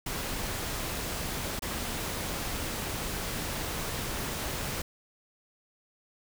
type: noise with dropouts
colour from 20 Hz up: pink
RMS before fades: -34 dBFS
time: 0.06-4.82 s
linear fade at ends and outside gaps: 5 ms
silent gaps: 1.594-1.621 s
effects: none